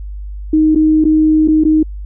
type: tone with dropouts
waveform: sine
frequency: 311.1 Hz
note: D#4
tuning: in tune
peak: -7 dBFS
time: 0.53-1.83 s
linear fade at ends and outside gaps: 5 ms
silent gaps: 0.749-0.757 / 1.042-1.051 / 1.477-1.483 / 1.638-1.65 s
effects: added 50 Hz sine -23 dBFS peak until 2.05 s